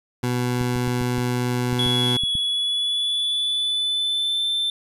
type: tone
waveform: 20% pulse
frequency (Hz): 123.47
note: B2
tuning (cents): 0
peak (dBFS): -16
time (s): 0.23-2.17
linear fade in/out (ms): 5
type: clicks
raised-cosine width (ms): 5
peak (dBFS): -19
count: 9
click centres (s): 0.612 / 0.76 / 0.877 / 1.013 / 1.182 / 1.729 / 1.862 / 2.236 / 2.353
type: tone with pitch glide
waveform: triangle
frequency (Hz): 3376 to 3550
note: G#7 to A7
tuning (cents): +28 to +15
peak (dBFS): -19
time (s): 1.79-4.7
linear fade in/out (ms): 2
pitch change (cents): +87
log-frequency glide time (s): 2.36-4.49
effects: resampled to 32000 Hz